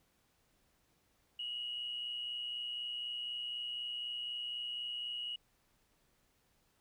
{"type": "tone with amplitude modulation", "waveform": "sine", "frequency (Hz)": 2894, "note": "F#7", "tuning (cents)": -39, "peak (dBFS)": -35, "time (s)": [1.39, 5.36], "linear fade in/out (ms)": 5, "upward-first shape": "sine", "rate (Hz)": 124, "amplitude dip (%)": 50, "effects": ["tanh soft clip ceiling -31 dBFS", "pink hiss -74 dBFS RMS until 6.8 s"]}